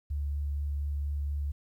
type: tone with vibrato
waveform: sine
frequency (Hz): 72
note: D2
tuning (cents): -34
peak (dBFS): -29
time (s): 0.1-1.52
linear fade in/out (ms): 10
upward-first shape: sine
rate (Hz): 4.2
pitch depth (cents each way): 10
effects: 11-bit